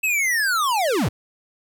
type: linear sweep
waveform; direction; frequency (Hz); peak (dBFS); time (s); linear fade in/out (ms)
square; down; 2640 to 69.3; -19; 0.03-1.09; 10
effects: 10-bit